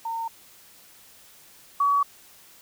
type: tone pair in turn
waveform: sine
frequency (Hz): 912 / 1133.4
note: A#5 / C#6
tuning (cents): -38 / +38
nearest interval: major third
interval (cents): 376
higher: second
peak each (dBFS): -27 / -18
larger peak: second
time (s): 0.05-0.28 / 1.8-2.03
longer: neither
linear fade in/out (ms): 5
effects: white hiss -52 dBFS RMS until 2.61 s